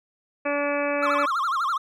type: harmonic tone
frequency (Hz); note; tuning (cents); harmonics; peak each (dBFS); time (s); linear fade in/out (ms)
287.7; D4; -36; 1 / 2 / 3 / 4 / 5 / 6 / 7 / 8 / 9; -30 / -25 / -35 / -32 / -35 / -34 / -41 / -33 / -35; 0.45-1.26; 10
type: tone with vibrato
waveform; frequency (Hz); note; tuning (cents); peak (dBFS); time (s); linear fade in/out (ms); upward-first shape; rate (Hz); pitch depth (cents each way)
triangle; 1214; D#6; -43; -20; 1.02-1.78; 10; sine; 12; 250
effects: none